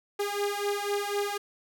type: beating tone pair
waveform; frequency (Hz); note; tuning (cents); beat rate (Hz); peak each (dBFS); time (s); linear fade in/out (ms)
sawtooth; 405.1 / 409.1; G#4 / G#4; -43 / -26; 4; -27; 0.19-1.38; 10
effects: none